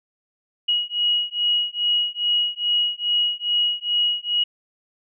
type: beating tone pair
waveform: sine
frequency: 2900 / 2902.4 Hz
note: F#7 / F#7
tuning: -35 / -34 cents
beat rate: 2.4 Hz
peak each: -22 dBFS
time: 0.68-4.44 s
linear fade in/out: 10 ms
effects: none